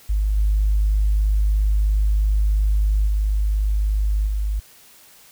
sine tone with level steps, 51.5 Hz, G#1, 14 cents flat, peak -16 / -14 / -16 / -19 dBFS, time 0.09-4.6 s, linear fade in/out 10 ms, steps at 0.36 / 3.06 / 4.26 s, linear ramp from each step 20 ms, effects tanh soft clip ceiling -10 dBFS + white hiss -49 dBFS RMS until 5.31 s

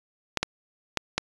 clicks, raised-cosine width 0.2 ms, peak -6 dBFS, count 4, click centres 0.373 / 0.43 / 0.973 / 1.18 s, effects resampled to 22050 Hz

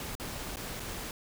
pink noise with dropouts, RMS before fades -39 dBFS, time 0-1.11 s, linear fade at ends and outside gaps 1 ms, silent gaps 0.152-0.198 / 0.559-0.569 / 0.797-0.802 s, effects none

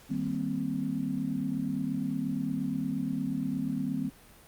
sine chord, C minor seventh, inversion first, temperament equal, 155.56 / 196 / 233.1 / 261.6 Hz, Eb3 / G3 / Bb3 / C4, 0 / 0 / 0 / 0 cents, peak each -36 / -35 / -35 / -32 dBFS, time 0.09-4.1 s, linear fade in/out 20 ms, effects pink hiss -55 dBFS RMS until 4.47 s + Opus 48 kbps

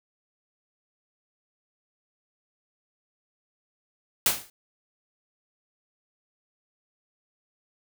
white noise with exponential decay, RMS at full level -18 dBFS, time 4.26-4.5 s, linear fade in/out 2 ms, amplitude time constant 51 ms, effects none

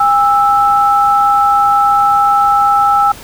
sine tone pair together, 810 / 1317.9 Hz, G#5 / E6, -43 / -1 cents, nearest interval minor sixth, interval 842 cents, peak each -10 dBFS, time 0-3.12 s, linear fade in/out 5 ms, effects pink hiss -33 dBFS RMS until 3.23 s

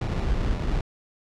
brown noise with sample-and-hold, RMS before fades -25 dBFS, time 0.01-0.81 s, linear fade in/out 5 ms, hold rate 1575 Hz, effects low-pass 5000 Hz 12 dB/octave

